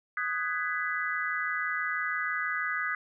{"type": "chord", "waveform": "sine", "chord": "G# minor seventh", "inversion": "second", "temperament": "just", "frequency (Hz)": [1245.9, 1495.1, 1661.2, 1993.5], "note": ["D#6", "F#6", "G#6", "B6"], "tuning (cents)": [2, 18, 0, 16], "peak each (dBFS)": -34, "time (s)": [0.17, 2.95], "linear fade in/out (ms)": 2, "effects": []}